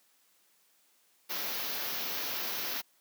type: band-stop noise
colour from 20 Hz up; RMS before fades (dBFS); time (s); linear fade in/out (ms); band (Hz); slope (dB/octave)
white; -35; 1.29-2.82; 20; 6000 to 12000; 48
effects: white hiss -68 dBFS RMS until 3 s + high-pass 200 Hz 12 dB/octave